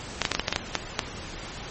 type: clicks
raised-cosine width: 0.2 ms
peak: -4 dBFS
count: 10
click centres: 0.217 / 0.252 / 0.317 / 0.35 / 0.396 / 0.482 / 0.526 / 0.561 / 0.753 / 0.992 s
effects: pink hiss -38 dBFS RMS until 1.7 s + MP3 32 kbps